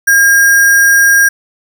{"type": "tone with sample-and-hold", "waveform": "sine", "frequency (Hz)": 1618, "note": "G#6", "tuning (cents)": -46, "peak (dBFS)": -4, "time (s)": [0.07, 1.29], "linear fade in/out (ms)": 10, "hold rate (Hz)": 7350, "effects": []}